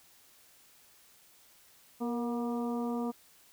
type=harmonic tone with a mistuned harmonic; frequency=239.3 Hz; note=A#3; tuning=46 cents sharp; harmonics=1 / 2 / 3 / 4 / 5; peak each=-32 / -38 / -42 / -44 / -46 dBFS; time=2-3.12 s; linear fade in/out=20 ms; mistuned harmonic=2; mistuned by=-35 cents; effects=white hiss -61 dBFS RMS until 3.52 s